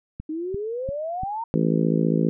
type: click train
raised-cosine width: 5 ms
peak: -20 dBFS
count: 4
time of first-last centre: 0.2-1.234 s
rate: 2.9 Hz
type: exponential sweep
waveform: sine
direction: up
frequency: 304.5 to 935 Hz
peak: -26 dBFS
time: 0.29-1.44 s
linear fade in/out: 5 ms
type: harmonic tone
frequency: 55 Hz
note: A1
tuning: in tune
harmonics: 3 / 4 / 5 / 6 / 7 / 8 / 9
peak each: -22 / -24 / -26 / -28 / -29 / -30 / -31 dBFS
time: 1.54-2.29 s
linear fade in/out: 0 ms
effects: none